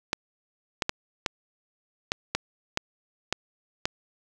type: clicks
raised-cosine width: 0.2 ms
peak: -7 dBFS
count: 9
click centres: 0.131 / 0.822 / 0.894 / 1.262 / 2.119 / 2.35 / 2.774 / 3.326 / 3.855 s
effects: none